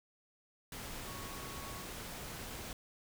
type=tone in noise; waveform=sine; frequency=1108.7 Hz; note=C#6; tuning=in tune; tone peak=-51 dBFS; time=1.07-1.84 s; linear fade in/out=2 ms; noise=pink; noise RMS=-45 dBFS; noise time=0.72-2.73 s; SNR=-9 dB; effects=none